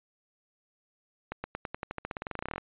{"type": "accelerating click train", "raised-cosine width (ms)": 0.5, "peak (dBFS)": -19, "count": 23, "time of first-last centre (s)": [1.32, 2.58], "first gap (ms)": 120, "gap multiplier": 0.92, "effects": ["resampled to 8000 Hz"]}